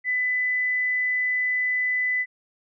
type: tone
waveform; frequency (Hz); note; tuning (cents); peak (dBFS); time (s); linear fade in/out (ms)
sine; 2000; B6; +21; -21; 0.04-2.26; 50
effects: none